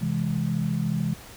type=chord; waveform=sine; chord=C augmented; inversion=none; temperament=equal; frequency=130.81 / 164.81 / 207.7 Hz; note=C3 / E3 / G#3; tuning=0 / 0 / 0 cents; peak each=-29 / -26 / -28 dBFS; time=0.01-1.14 s; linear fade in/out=10 ms; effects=pink hiss -45 dBFS RMS until 1.36 s